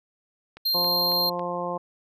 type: click train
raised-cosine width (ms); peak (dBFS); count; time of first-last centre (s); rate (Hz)
0.3; -27; 4; 0.57-1.394; 3.64
type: tone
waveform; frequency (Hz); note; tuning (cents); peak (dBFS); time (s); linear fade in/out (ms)
square; 4186; C8; 0; -22; 0.65-1.3; 10
type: harmonic tone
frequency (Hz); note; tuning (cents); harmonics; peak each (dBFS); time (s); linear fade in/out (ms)
175.9; F3; +13; 1 / 2 / 3 / 4 / 5 / 6; -36 / -36 / -31 / -35 / -34 / -33; 0.74-1.78; 10
effects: none